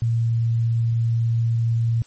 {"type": "tone", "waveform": "sine", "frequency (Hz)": 115.5, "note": "A#2", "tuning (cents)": -16, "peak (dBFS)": -17, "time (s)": [0.02, 2.02], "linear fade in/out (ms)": 0, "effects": ["white hiss -53 dBFS RMS until 2.06 s", "MP3 32 kbps"]}